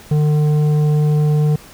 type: tone with tanh clipping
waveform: sine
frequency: 150.4 Hz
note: D3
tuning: 42 cents sharp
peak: -13 dBFS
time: 0.11-1.56 s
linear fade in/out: 5 ms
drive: 9 dB
effects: pink hiss -41 dBFS RMS until 1.73 s